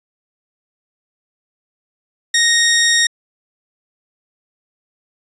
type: tone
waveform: 15% pulse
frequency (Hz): 1864.7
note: A#6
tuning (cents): 0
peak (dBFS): -5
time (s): 2.34-3.07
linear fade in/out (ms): 5
effects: resampled to 22050 Hz